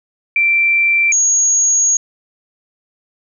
sine tone pair in turn, 2349 / 6632 Hz, D7 / G#8, 0 / -3 cents, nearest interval octave + tritone, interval 1797 cents, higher second, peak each -10 dBFS, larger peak neither, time 0.36-1.12 / 1.12-1.97 s, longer second, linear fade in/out 2 ms, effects none

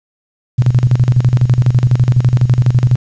sine tone with tremolo, 123.47 Hz, B2, in tune, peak -5 dBFS, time 0.58-2.96 s, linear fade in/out 10 ms, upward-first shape square, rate 12 Hz, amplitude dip 75%, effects resampled to 16000 Hz + 7-bit

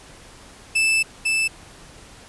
40% pulse tone pair in turn, 2637 / 2637 Hz, E7 / E7, 0 / 0 cents, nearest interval unison, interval 0 cents, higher neither, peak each -15 / -17 dBFS, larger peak first, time 0.75-1.03 / 1.25-1.48 s, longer first, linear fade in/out 10 ms, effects pink hiss -45 dBFS RMS until 2.28 s + resampled to 24000 Hz

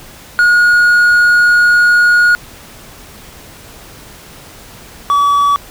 triangle tone pair in turn, 1442 / 1142.1 Hz, F#6 / D6, -45 / -49 cents, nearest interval major third, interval 404 cents, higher first, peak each -4 / -6 dBFS, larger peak first, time 0.39-2.35 / 5.1-5.56 s, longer first, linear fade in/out 0 ms, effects pink hiss -36 dBFS RMS until 5.7 s

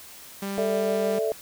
sawtooth tone, 197.7 Hz, G3, 15 cents sharp, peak -25 dBFS, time 0.42-1.19 s, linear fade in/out 5 ms
sine chord, A suspended fourth, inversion none, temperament just, 440 / 586.7 / 660 Hz, A4 / D5 / E5, 0 / -2 / +2 cents, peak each -25 / -30 / -28 dBFS, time 0.58-1.32 s, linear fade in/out 0 ms
effects white hiss -45 dBFS RMS until 1.41 s

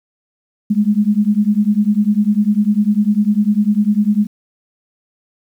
sine beating tone pair, 203.6 / 213.6 Hz, G#3 / G#3, -34 / +49 cents, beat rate 10 Hz, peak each -14 dBFS, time 0.7-4.27 s, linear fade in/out 10 ms, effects 8-bit

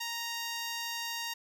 5% pulse tone with notch filter, 932.3 Hz, A#5, in tune, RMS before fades -37 dBFS, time 0-1.34 s, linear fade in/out 10 ms, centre 9500 Hz, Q 0.87, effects none

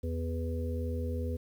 harmonic tone, 82.41 Hz, E2, in tune, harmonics 1 / 3 / 5 / 6, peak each -32 / -39 / -43 / -40 dBFS, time 0.03-1.37 s, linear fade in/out 10 ms, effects 10-bit

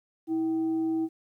sine tone with frequency modulation, 323.7 Hz, E4, 31 cents flat, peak -24 dBFS, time 0.27-1.09 s, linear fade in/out 50 ms, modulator 450 Hz, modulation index 0.23, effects high-pass 200 Hz 12 dB/octave + 11-bit

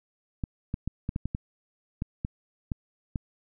clicks, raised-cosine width 5 ms, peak -17 dBFS, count 11, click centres 0.438 / 0.741 / 0.876 / 1.091 / 1.161 / 1.256 / 1.349 / 2.021 / 2.249 / 2.718 / 3.158 s, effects none

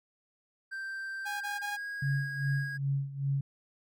triangle tone with pitch glide, 1568 to 1642.2 Hz, G6 to G#6, 0 to -20 cents, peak -34 dBFS, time 0.71-2.78 s, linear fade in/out 20 ms, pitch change +80 cents, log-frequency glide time 1.24-1.85 s
sawtooth tone bursts, 823 Hz, G#5, 16 cents flat, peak -32 dBFS, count 3, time 1.25-1.772 s, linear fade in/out 20 ms, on 160 ms, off 21 ms
sine tone with tremolo, 138.59 Hz, C#3, in tune, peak -26 dBFS, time 2.02-3.41 s, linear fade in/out 5 ms, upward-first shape sine, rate 2.5 Hz, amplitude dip 80%
effects none

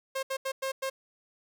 sawtooth tone bursts at uneven times, 534 Hz, C5, 35 cents sharp, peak -26 dBFS, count 5, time 0.15-0.23 / 0.3-0.37 / 0.45-0.52 / 0.62-0.72 / 0.82-0.9 s, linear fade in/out 10 ms, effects none

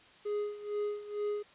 triangle tone with tremolo, 415.3 Hz, G#4, in tune, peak -28 dBFS, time 0.25-1.43 s, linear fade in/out 10 ms, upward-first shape sine, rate 2.2 Hz, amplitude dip 80%, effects white hiss -58 dBFS RMS until 1.54 s + resampled to 8000 Hz

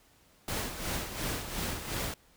pink noise with tremolo, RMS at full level -33 dBFS, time 0.48-2.14 s, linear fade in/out 2 ms, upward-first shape sine, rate 2.8 Hz, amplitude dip 60%, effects pink hiss -63 dBFS RMS until 2.36 s

